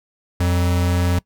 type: tone pair together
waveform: square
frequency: 88.1 / 186.16 Hz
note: F2 / F#3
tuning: +16 / +11 cents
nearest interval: octave + minor second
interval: 1295 cents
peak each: -17 / -26 dBFS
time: 0.4-1.19 s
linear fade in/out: 5 ms
effects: noise-tail reverb RT60 0.1 s tail -22 dB re dry